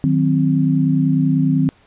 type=chord; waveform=sine; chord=C diminished; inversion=first; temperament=equal with one note detuned; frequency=155.56 / 185.64 / 261.6 Hz; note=Eb3 / Gb3 / C4; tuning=0 / +6 / 0 cents; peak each=-16 / -21 / -16 dBFS; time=0.04-1.69 s; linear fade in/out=0 ms; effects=pink hiss -53 dBFS RMS until 1.86 s + resampled to 8000 Hz